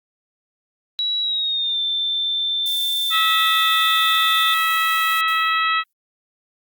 sine tone with pitch glide, 3900 to 3556 Hz, B7 to A7, -23 to +18 cents, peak -19 dBFS, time 0.99-4.54 s, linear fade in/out 0 ms, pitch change -159 cents, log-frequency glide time 1.21-1.8 s
violet noise, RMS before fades -30 dBFS, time 2.66-5.21 s, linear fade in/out 0 ms
harmonic tone, 649 Hz, E5, 27 cents flat, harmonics 2 / 3 / 4 / 5 / 6, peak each -19 / -23 / -25 / -27 / -29 dBFS, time 3.1-5.84 s, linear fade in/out 50 ms
violet noise with exponential decay, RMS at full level -35 dBFS, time 5.28-5.93 s, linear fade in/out 1 ms, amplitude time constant 140 ms
effects Opus 48 kbps

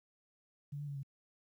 sine tone with pitch steps, 143.8 / 146.2 / 141.9 / 137.8 Hz, D3 / D3 / C#3 / C#3, -36 / -7 / +41 / -10 cents, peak -39 dBFS, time 0.72-1.032 s, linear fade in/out 10 ms, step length 78 ms, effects 12-bit

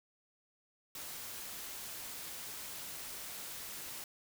white noise, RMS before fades -45 dBFS, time 0.95-4.04 s, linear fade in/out 2 ms, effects none

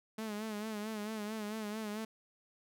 sawtooth tone with vibrato, 214 Hz, A3, 48 cents flat, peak -34 dBFS, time 0.18-2.05 s, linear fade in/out 5 ms, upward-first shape sine, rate 4.5 Hz, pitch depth 65 cents each way, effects none

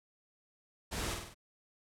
pink noise with echo, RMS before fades -38 dBFS, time 0.91-1.15 s, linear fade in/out 20 ms, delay 49 ms, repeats 4, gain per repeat -4 dB, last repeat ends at 1.346 s, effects low-pass 11000 Hz 12 dB/octave

